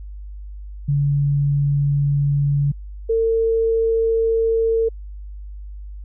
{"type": "tone pair in turn", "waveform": "sine", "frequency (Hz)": [142.5, 452.4], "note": ["C#3", "A4"], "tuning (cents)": [48, 48], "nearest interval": "octave + minor sixth", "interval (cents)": 2000, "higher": "second", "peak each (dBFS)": -15, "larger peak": "neither", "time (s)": [[0.88, 2.72], [3.09, 4.89]], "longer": "first", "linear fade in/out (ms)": 10, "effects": ["added 50 Hz sine -31 dBFS peak until 6.04 s"]}